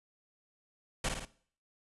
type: noise with echo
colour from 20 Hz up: pink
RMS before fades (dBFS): -32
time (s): 1.04-1.09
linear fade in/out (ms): 5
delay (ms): 54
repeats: 3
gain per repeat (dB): -4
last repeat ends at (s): 1.252
effects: noise-tail reverb RT60 0.5 s tail -18 dB re dry + resampled to 24000 Hz